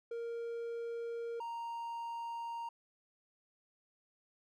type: tone pair in turn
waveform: triangle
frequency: 466.2 / 930.8 Hz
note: A#4 / A#5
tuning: 0 / -3 cents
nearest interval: octave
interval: 1197 cents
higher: second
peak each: -36 / -37 dBFS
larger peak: first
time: 0.11-1.4 / 1.4-2.69 s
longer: neither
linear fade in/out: 5 ms
effects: none